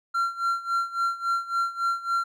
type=tone with tremolo; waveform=triangle; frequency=1370 Hz; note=F6; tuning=34 cents flat; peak=-19 dBFS; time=0.14-2.24 s; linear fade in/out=10 ms; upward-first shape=sine; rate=3.6 Hz; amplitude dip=85%; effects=none